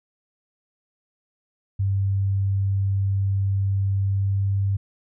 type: tone with pitch glide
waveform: sine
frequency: 98 to 98.57 Hz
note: G2 to G2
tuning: 0 to +10 cents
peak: -19 dBFS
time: 1.79-4.77 s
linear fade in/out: 10 ms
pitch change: +10 cents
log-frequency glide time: 4.01-4.49 s
effects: none